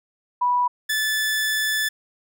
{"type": "tone pair in turn", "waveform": ["sine", "sawtooth"], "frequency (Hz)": [982, 1741.7], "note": ["B5", "A6"], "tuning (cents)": [-10, -18], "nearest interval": "minor seventh", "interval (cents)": 992, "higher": "second", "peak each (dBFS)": -17, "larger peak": "neither", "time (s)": [[0.41, 0.68], [0.89, 1.89]], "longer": "second", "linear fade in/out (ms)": 10, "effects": []}